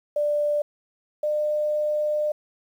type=tone pair in turn; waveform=sine; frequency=590 / 601.4 Hz; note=D5 / D5; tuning=+8 / +41 cents; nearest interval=unison; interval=33 cents; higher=second; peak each=-20 / -21 dBFS; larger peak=first; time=0.16-0.62 / 1.23-2.32 s; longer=second; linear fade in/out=5 ms; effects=9-bit